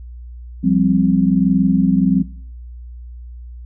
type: chord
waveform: sine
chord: F suspended second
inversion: none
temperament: equal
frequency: 174.61 / 196 / 261.6 Hz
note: F3 / G3 / C4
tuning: 0 / 0 / 0 cents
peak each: -16 dBFS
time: 0.63-2.23 s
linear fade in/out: 20 ms
effects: noise-tail reverb RT60 0.5 s tail -17 dB re dry + added 60 Hz sine -31 dBFS peak until 3.65 s